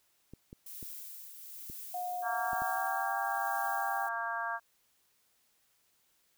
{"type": "clicks", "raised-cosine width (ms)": 3, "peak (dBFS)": -34, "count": 6, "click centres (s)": [0.336, 0.529, 0.828, 1.699, 2.532, 2.62]}
{"type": "noise with tremolo", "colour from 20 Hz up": "violet", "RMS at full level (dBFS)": -44, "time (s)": [0.66, 4.09], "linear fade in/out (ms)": 5, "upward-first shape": "triangle", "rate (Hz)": 1.1, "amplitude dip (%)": 50}
{"type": "tone with pitch glide", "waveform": "sine", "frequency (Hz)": [720, 789.7], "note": ["F#5", "G5"], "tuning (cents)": [-47, 13], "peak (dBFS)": -34, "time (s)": [1.94, 4.07], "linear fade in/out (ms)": 5, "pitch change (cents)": 160, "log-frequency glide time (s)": [2.28, 3.17]}
{"type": "harmonic tone", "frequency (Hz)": 230.2, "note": "A#3", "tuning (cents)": -22, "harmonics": [3, 4, 5, 6, 7], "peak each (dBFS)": [-40, -39, -39, -43, -37], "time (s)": [2.22, 4.6], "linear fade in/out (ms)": 50}
{"effects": ["white hiss -72 dBFS RMS until 6.37 s"]}